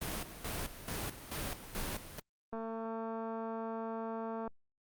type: noise with tremolo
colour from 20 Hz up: pink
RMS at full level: -38 dBFS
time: 0.01-2.2 s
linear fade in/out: 10 ms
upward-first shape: square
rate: 2.3 Hz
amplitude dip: 70%
type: click train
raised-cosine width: 1 ms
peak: -28 dBFS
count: 439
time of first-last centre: 2.53-4.477 s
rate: 225 Hz
effects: Opus 32 kbps